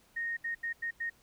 sine tone bursts at uneven times, 1856 Hz, A#6, 8 cents flat, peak -32 dBFS, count 5, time 0.16-0.37 / 0.44-0.55 / 0.63-0.73 / 0.82-0.91 / 1-1.1 s, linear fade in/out 10 ms, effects pink hiss -65 dBFS RMS until 1.22 s

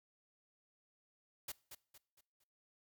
white noise with echo, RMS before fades -44 dBFS, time 1.48-1.52 s, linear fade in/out 5 ms, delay 230 ms, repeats 4, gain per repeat -8 dB, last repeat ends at 2.44 s, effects noise-tail reverb RT60 0.5 s tail -22 dB re dry

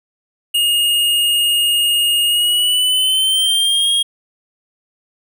square tone with pitch glide, 2853 to 3258 Hz, F7 to G#7, +36 to -34 cents, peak -13 dBFS, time 0.54-4.03 s, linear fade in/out 10 ms, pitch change +230 cents, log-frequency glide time 2.26-3.9 s, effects none

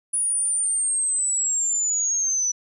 sine linear sweep, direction down, 9790 to 5920 Hz, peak -20 dBFS, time 0.13-2.52 s, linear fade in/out 10 ms, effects none

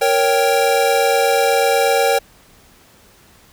square chord, G diminished, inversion first, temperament equal, 466.2 / 554.4 / 784 Hz, Bb4 / Db5 / G5, 0 / 0 / 0 cents, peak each -18 dBFS, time 0.01-2.19 s, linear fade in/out 10 ms, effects pink hiss -49 dBFS RMS until 3.52 s

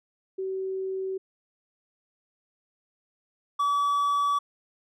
sine / triangle tone pair in turn, 380.7 / 1145.1 Hz, F#4 / D6, +49 / -44 cents, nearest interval octave + perfect fifth, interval 1907 cents, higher second, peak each -28 / -20 dBFS, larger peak second, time 0.38-1.18 / 3.59-4.39 s, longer neither, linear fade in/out 10 ms, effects none

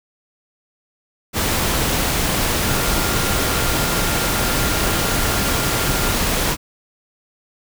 sine tone in noise, 1396.9 Hz, F6, in tune, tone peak -29 dBFS, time 2.62-6.17 s, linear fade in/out 50 ms, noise pink, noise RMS -19 dBFS, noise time 1.33-6.57 s, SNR -13 dB, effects none

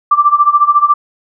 sine tone with tremolo, 1174.7 Hz, D6, in tune, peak -3 dBFS, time 0.11-0.94 s, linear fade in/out 5 ms, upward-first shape sine, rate 14 Hz, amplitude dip 85%, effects none

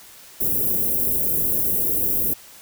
white band-stop noise, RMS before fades -21 dBFS, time 0.4-2.34 s, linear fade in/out 10 ms, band 480 to 12000 Hz, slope 24 dB/octave, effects white hiss -45 dBFS RMS until 2.61 s

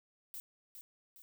violet noise with echo, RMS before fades -45 dBFS, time 0.34-0.4 s, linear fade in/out 0 ms, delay 410 ms, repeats 2, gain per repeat -6 dB, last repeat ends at 1.22 s, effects none

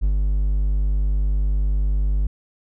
triangle tone with ADSR envelope, 50 Hz, G1, 35 cents sharp, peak -13 dBFS, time 0.01-2.27 s, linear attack 29 ms, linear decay 79 ms, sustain -2 dB, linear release 6 ms, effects none

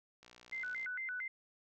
click train, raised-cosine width 0.2 ms, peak -39 dBFS, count 38, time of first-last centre 0.23-0.847 s, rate 60 Hz
sine tone with vibrato, 1760 Hz, A6, in tune, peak -38 dBFS, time 0.52-1.28 s, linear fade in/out 5 ms, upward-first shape square, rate 4.4 Hz, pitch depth 290 cents each way
effects none

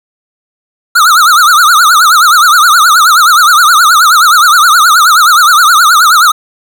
square tone with vibrato, 1318.5 Hz, E6, in tune, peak -3 dBFS, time 0.95-6.32 s, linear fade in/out 10 ms, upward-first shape triangle, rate 9.5 Hz, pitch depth 220 cents each way, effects none

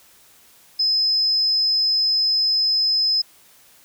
sine tone, 5100 Hz, D#8, 42 cents sharp, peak -16 dBFS, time 0.79-3.22 s, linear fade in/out 10 ms, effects white hiss -52 dBFS RMS until 3.84 s

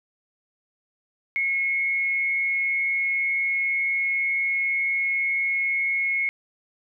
sine tone with frequency modulation, 2178 Hz, C#7, 31 cents flat, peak -21 dBFS, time 1.36-6.29 s, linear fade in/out 0 ms, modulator 142 Hz, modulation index 0.3, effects none

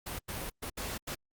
pink noise bursts at uneven times, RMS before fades -38 dBFS, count 5, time 0.06-0.19 / 0.28-0.5 / 0.62-0.7 / 0.77-0.98 / 1.07-1.15 s, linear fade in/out 10 ms, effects Opus 48 kbps

